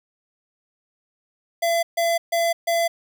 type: tone bursts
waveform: square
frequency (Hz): 676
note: E5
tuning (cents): +43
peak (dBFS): -19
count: 4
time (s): 1.62-2.88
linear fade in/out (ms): 10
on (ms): 210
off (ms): 140
effects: 9-bit